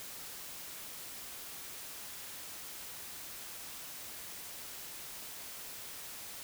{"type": "silence", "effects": ["white hiss -46 dBFS RMS until 6.43 s"]}